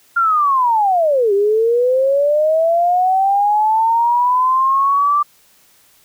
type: linear two-way sweep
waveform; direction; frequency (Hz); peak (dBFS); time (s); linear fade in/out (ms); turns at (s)
sine; down then up; 1405 to 392 to 1180; -11; 0.16-5.23; 10; 1.33
effects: white hiss -52 dBFS RMS until 6.04 s